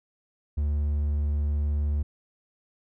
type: tone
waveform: triangle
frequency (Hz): 73.42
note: D2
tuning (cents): 0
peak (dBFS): -21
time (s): 0.57-2.03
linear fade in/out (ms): 10
effects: none